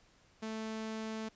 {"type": "tone", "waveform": "sawtooth", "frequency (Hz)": 220, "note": "A3", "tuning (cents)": 0, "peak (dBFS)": -34, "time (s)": [0.42, 1.29], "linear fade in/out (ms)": 10, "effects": ["pink hiss -66 dBFS RMS until 1.35 s", "resampled to 16000 Hz"]}